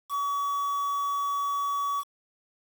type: tone with quantisation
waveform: triangle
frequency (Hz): 1134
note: C#6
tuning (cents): +39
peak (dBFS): -24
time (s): 0.09-2.04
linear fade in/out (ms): 50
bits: 7
effects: none